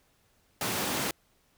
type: high-pass noise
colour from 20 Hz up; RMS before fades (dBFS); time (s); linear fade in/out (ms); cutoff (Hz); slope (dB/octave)
pink; -31; 0.61-1.11; 2; 160; 12
effects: pink hiss -68 dBFS RMS until 1.57 s